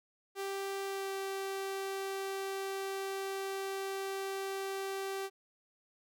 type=tone with pitch glide; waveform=sawtooth; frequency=392 to 388.8 Hz; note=G4 to G4; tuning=0 to -14 cents; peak=-32 dBFS; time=0.35-5.3 s; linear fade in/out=50 ms; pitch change=-14 cents; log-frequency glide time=0.85-1.11 s; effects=none